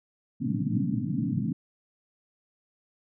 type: band-pass noise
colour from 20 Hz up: pink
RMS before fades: -28 dBFS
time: 0.4-1.53 s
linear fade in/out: 10 ms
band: 110 to 290 Hz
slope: 96 dB/octave
effects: none

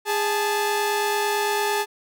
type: tone pair together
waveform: sawtooth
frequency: 411.1 / 871.1 Hz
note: G#4 / A5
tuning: -18 / -18 cents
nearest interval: octave + minor second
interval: 1300 cents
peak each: -20 dBFS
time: 0.05-1.86 s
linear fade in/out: 50 ms
effects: none

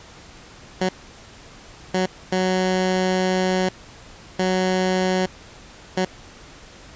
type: tone bursts at uneven times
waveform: 15% pulse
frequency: 185.5 Hz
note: F#3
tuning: 5 cents sharp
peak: -12 dBFS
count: 5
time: 0.81-0.89 / 1.94-2.06 / 2.32-3.69 / 4.39-5.26 / 5.97-6.05 s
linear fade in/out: 5 ms
effects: pink hiss -44 dBFS RMS until 6.95 s + resampled to 16000 Hz

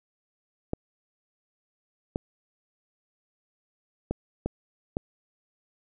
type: clicks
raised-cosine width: 2 ms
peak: -14 dBFS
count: 5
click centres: 0.734 / 2.159 / 4.11 / 4.46 / 4.969 s
effects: none

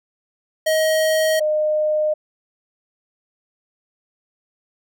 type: tone pair in turn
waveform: square / sine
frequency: 631 / 611.6 Hz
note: D#5 / D#5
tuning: +24 / -30 cents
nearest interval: minor second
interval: 54 cents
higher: first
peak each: -16 dBFS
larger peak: neither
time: 0.66-1.4 / 1.4-2.14 s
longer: neither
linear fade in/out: 10 ms
effects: none

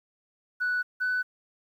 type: tone pair in turn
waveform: sine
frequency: 1480 / 1497.2 Hz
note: F#6 / F#6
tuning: 0 / +20 cents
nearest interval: unison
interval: 20 cents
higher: second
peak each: -23 dBFS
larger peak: neither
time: 0.6-0.83 / 1-1.23 s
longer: neither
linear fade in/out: 20 ms
effects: tanh soft clip ceiling -22 dBFS + 10-bit

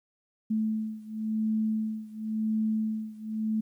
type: beating tone pair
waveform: sine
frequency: 217.8 / 218.74 Hz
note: A3 / A3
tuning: -17 / -10 cents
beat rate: 0.94 Hz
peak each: -29 / -31 dBFS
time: 0.5-3.61 s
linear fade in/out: 10 ms
effects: 11-bit

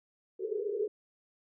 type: band-pass noise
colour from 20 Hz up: pink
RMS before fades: -34 dBFS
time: 0.39-0.88 s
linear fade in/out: 5 ms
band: 390 to 460 Hz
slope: 96 dB/octave
effects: none

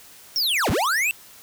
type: linear two-way sweep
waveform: square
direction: down then up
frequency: 5630 to 51.91 to 2733 Hz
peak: -20 dBFS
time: 0.36-1.11 s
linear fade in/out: 0 ms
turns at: 0.7 s
effects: white hiss -47 dBFS RMS until 1.42 s

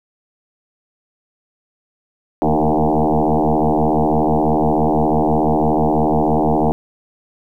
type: tone with frequency modulation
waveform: sine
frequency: 233.1 Hz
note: A#3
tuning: in tune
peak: -12 dBFS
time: 2.42-6.72 s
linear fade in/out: 0 ms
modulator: 76.7 Hz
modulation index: 8
effects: 9-bit

